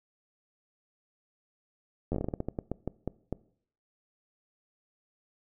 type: slowing click train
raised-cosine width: 2 ms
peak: -18 dBFS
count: 16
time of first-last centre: 2.12-3.327 s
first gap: 11 ms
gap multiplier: 1.25
effects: noise-tail reverb RT60 0.6 s tail -21 dB re dry

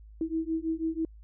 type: beating tone pair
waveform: sine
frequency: 320.6 / 326.7 Hz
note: E4 / E4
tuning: -48 / -15 cents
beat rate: 6.1 Hz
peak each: -31 dBFS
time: 0.21-1.05 s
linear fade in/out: 2 ms
effects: added 53 Hz sine -47 dBFS peak until 1.23 s

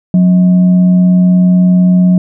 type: tone with frequency modulation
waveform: sine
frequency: 181.6 Hz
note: F#3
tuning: 32 cents flat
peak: -4 dBFS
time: 0.14-2.18 s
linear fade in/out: 2 ms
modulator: 452 Hz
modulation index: 0.2
effects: none

